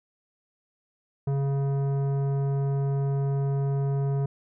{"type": "tone with tanh clipping", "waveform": "sine", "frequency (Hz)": 138.59, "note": "C#3", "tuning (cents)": 0, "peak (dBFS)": -25, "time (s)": [1.27, 4.26], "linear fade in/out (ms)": 5, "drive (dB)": 13, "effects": []}